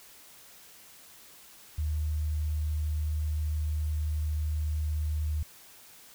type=tone; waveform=sine; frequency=76.5 Hz; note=D#2; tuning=29 cents flat; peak=-27 dBFS; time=1.78-5.43 s; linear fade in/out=5 ms; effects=white hiss -53 dBFS RMS until 6.14 s